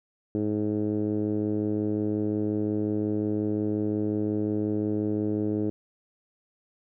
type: tone with low-pass filter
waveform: 10% pulse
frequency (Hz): 105.6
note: G#2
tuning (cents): +29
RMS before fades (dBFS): -27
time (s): 0.35-5.7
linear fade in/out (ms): 0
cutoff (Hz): 360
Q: 2.4
effects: none